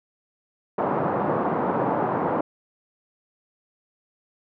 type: band-pass noise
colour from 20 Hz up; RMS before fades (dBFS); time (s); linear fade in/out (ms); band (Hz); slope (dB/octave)
white; -24; 0.78-2.41; 5; 130 to 1000; 24
effects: none